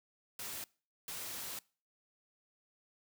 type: noise bursts at uneven times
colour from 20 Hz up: white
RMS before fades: -43 dBFS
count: 2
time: 0.39-0.64 / 1.08-1.59 s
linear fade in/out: 2 ms
effects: noise-tail reverb RT60 0.4 s tail -24 dB re dry